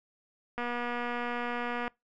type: click train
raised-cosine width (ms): 0.5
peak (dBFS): -20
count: 314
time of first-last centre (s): 0.58-1.879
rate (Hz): 241
effects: noise-tail reverb RT60 0.2 s tail -25 dB re dry